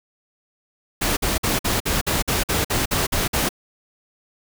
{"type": "noise bursts", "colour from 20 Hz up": "pink", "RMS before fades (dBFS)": -21, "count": 12, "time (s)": [1.01, 3.491], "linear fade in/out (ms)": 10, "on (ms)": 160, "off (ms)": 51, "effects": []}